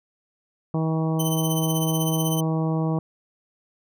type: harmonic tone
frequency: 160 Hz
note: D#3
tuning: 49 cents sharp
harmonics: 1 / 2 / 3 / 4 / 5 / 6 / 7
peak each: -22 / -28 / -32 / -34 / -36 / -38 / -39 dBFS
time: 0.74-2.99 s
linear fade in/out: 2 ms
type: tone with tremolo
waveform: 10% pulse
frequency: 3057 Hz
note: G7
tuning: 44 cents flat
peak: -17 dBFS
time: 1.19-2.41 s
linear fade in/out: 10 ms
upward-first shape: triangle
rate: 16 Hz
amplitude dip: 80%
effects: none